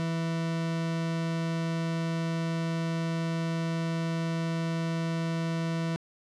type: tone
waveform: 40% pulse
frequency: 164.81 Hz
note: E3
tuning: in tune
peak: -27 dBFS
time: 0-5.96 s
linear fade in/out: 0 ms
effects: low-pass 6000 Hz 12 dB/octave